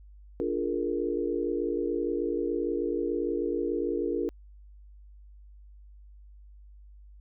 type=chord; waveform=sine; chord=Bb dominant seventh; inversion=first; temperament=just; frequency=291.4 / 349.6 / 419.5 / 466.2 Hz; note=D4 / F4 / Ab4 / Bb4; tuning=-13 / +2 / +17 / 0 cents; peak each=-33 / -31 / -33 / -32 dBFS; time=0.4-4.29 s; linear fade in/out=0 ms; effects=added 50 Hz sine -48 dBFS peak until 7.2 s